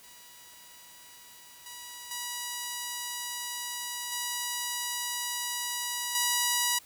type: tone with level steps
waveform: 5% pulse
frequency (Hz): 970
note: B5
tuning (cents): -31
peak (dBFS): -40 / -30 / -22 / -19 / -13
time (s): 0.03-6.79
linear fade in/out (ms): 10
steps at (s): 1.66 / 2.11 / 4.12 / 6.15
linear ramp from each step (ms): 2
effects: white hiss -55 dBFS RMS until 6.85 s